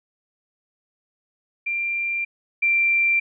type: tone pair in turn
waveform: sine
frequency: 2375 / 2360 Hz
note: D7 / D7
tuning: +19 / +8 cents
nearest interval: unison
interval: 11 cents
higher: first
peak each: -22 / -16 dBFS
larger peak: second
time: 1.66-2.25 / 2.62-3.2 s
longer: first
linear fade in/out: 10 ms
effects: none